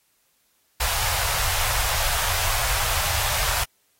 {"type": "band-stop noise", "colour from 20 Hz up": "pink", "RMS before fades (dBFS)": -24, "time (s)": [0.8, 3.64], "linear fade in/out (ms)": 5, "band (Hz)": [100, 650], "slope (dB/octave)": 24, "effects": ["white hiss -66 dBFS RMS until 3.99 s", "AAC 48 kbps"]}